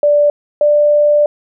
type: tone pair in turn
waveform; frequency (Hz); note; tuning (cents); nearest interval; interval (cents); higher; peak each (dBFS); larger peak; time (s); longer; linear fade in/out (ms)
sine; 586 / 590.8; D5 / D5; -4 / +10; unison; 14; second; -7; neither; 0.03-0.3 / 0.61-1.26; second; 2
effects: none